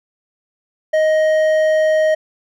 triangle tone with hard clipping, 625 Hz, D#5, 8 cents sharp, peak -13 dBFS, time 0.93-2.15 s, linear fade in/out 10 ms, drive 10 dB, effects none

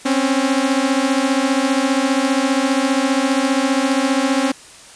sawtooth beating tone pair, 261.6 / 276.6 Hz, C4 / C#4, 0 / -4 cents, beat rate 15 Hz, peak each -14 dBFS, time 0.05-4.52 s, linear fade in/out 10 ms, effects white hiss -41 dBFS RMS until 4.95 s + resampled to 22050 Hz

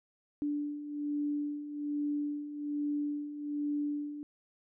sine beating tone pair, 291.7 / 292.9 Hz, D4 / D4, -12 / -5 cents, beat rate 1.2 Hz, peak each -39 / -33 dBFS, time 0.42-4.23 s, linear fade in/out 0 ms, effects none

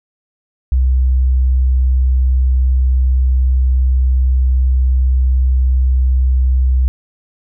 sine tone, 64.1 Hz, C2, 35 cents flat, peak -9 dBFS, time 0.72-6.88 s, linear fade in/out 0 ms, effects none

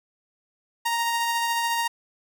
sawtooth tone with tremolo, 932.3 Hz, A#5, in tune, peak -18 dBFS, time 0.85-1.88 s, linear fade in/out 10 ms, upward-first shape sine, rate 14 Hz, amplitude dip 25%, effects none

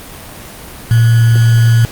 sine tone with sample-and-hold, 115.3 Hz, A#2, 19 cents flat, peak -5 dBFS, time 0.91-1.85 s, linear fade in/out 0 ms, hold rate 1575 Hz, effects pink hiss -31 dBFS RMS until 1.91 s + Opus 32 kbps

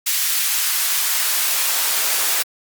white noise with high-pass filter sweep, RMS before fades -19 dBFS, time 0.06-2.43 s, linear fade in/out 10 ms, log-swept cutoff 1900 to 480 Hz, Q 0.71, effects Opus 48 kbps

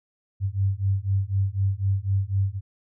sine beating tone pair, 95.8 / 99.8 Hz, G2 / G2, -39 / +32 cents, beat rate 4 Hz, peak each -24 dBFS, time 0.4-2.61 s, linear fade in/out 50 ms, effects none

